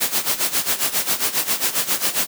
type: noise with tremolo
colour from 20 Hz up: white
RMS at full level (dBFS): -18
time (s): 0-2.27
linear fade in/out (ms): 20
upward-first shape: sine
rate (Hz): 7.4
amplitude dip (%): 80
effects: high-pass 150 Hz 12 dB/octave